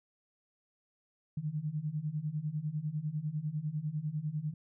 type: beating tone pair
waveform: sine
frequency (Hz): 146.6 / 156.6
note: D3 / D#3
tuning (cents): -3 / +11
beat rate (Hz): 10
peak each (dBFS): -37 / -35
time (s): 1.37-4.54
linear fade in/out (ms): 5
effects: none